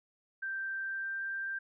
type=tone with pitch glide; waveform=sine; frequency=1568 to 1578 Hz; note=G6 to G6; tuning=0 to +11 cents; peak=-34 dBFS; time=0.42-1.59 s; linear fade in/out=10 ms; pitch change=+11 cents; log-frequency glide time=0.8-1.25 s; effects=none